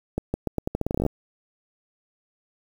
accelerating click train, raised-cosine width 2 ms, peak -11 dBFS, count 16, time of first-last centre 0.18-1.064 s, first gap 160 ms, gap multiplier 0.83, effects 7-bit

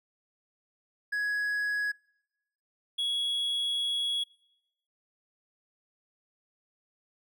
triangle tone pair in turn, 1672 / 3344 Hz, G#6 / G#7, +11 / +11 cents, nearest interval octave, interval 1200 cents, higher second, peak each -26 dBFS, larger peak neither, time 1.12-1.92 / 2.98-4.24 s, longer second, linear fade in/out 10 ms, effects noise-tail reverb RT60 0.9 s tail -26 dB re dry

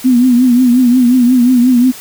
sine tone with vibrato, 248 Hz, B3, 7 cents sharp, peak -5 dBFS, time 0.04-1.92 s, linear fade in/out 20 ms, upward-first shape triangle, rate 5.6 Hz, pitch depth 93 cents each way, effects white hiss -31 dBFS RMS until 2 s

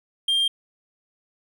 triangle tone, 3195 Hz, G7, 32 cents sharp, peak -17 dBFS, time 0.28-0.48 s, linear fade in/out 5 ms, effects none

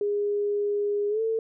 sine tone with pitch glide, 410.4 to 447.5 Hz, G#4 to A4, -21 to +29 cents, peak -23 dBFS, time 0.01-1.39 s, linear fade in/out 2 ms, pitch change +150 cents, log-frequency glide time 1.09-1.21 s, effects none

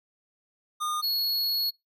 square tone pair in turn, 1219 / 4344 Hz, D#6 / C#8, -36 / -36 cents, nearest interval octave + minor seventh, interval 2200 cents, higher second, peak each -28 / -25 dBFS, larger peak second, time 0.8-1.02 / 1.02-1.71 s, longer second, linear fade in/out 20 ms, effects noise-tail reverb RT60 0.2 s tail -25 dB re dry

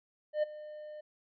triangle tone with ADSR envelope, 605 Hz, D#5, 49 cents flat, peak -23 dBFS, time 0.33-1.01 s, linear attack 99 ms, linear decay 14 ms, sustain -18 dB, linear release 9 ms, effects resampled to 11025 Hz

